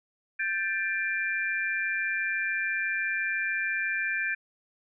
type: tone cluster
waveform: sine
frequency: 1567 / 1753 / 2378 Hz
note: G6 / A6 / D7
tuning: -1 / -7 / +21 cents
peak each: -31 dBFS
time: 0.39-4.35 s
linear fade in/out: 10 ms
effects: none